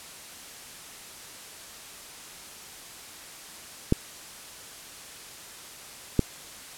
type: clicks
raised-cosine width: 3 ms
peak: -6 dBFS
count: 2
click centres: 3.924 / 6.193 s
effects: white hiss -44 dBFS RMS until 6.77 s + low-pass 11000 Hz 12 dB/octave